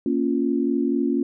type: chord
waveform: sine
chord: Bb minor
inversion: none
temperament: equal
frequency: 233.1 / 277.2 / 349.2 Hz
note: Bb3 / Db4 / F4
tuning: 0 / 0 / 0 cents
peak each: -24 / -22 / -25 dBFS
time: 0.06-1.23 s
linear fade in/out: 2 ms
effects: none